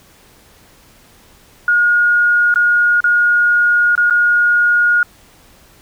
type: tone with dropouts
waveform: sine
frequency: 1435 Hz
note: F6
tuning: 47 cents sharp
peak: -9 dBFS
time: 1.68-5.03 s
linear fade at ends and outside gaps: 2 ms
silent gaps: 2.541-2.558 / 3.005-3.041 / 3.953-3.977 / 4.099-4.107 s
effects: pink hiss -47 dBFS RMS until 5.81 s